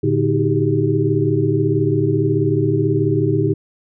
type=tone cluster; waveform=sine; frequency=112.7 / 146.9 / 314.6 / 380.8 / 399.2 Hz; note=A2 / D3 / D#4 / F#4 / G4; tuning=+42 / +1 / +19 / +50 / +32 cents; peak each=-20 / -20 / -20 / -23 / -20 dBFS; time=0.03-3.54 s; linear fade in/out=10 ms; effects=none